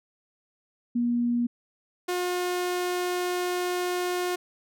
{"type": "tone pair in turn", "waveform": ["sine", "sawtooth"], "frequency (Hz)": [239.3, 358.5], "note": ["A#3", "F4"], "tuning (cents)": [46, 45], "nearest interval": "perfect fifth", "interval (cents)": 699, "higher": "second", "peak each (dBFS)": -22, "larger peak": "neither", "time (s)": [[0.95, 1.47], [2.08, 4.36]], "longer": "second", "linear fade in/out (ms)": 10, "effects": []}